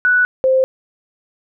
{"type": "tone pair in turn", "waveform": "sine", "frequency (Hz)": [1480, 523.3], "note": ["F#6", "C5"], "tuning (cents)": [0, 0], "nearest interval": "octave + tritone", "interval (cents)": 1800, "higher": "first", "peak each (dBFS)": -10, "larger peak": "neither", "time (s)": [[0.05, 0.25], [0.44, 0.64]], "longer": "neither", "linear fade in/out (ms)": 0, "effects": []}